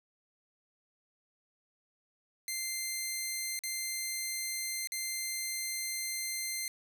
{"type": "tone with dropouts", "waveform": "10% pulse", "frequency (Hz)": 2085, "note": "C7", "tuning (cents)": -7, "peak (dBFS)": -25, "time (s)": [2.48, 6.68], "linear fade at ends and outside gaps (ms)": 1, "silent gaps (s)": [[3.591, 3.636], [4.873, 4.92]], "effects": []}